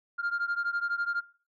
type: beating tone pair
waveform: sine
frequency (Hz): 1396.9 / 1408.9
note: F6 / F6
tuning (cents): 0 / +15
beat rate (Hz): 12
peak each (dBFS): -29 / -30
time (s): 0.18-1.21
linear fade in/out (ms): 20
effects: noise-tail reverb RT60 0.4 s tail -19 dB re dry + tanh soft clip ceiling -24 dBFS